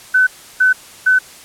sine tone bursts, 1511 Hz, F#6, 36 cents sharp, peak -8 dBFS, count 3, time 0.14-1.19 s, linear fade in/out 10 ms, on 130 ms, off 330 ms, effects white hiss -39 dBFS RMS until 1.44 s + low-pass 11000 Hz 12 dB/octave

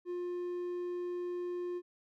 triangle tone, 354.3 Hz, F4, 25 cents sharp, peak -33 dBFS, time 0.05-1.82 s, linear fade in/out 50 ms, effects none

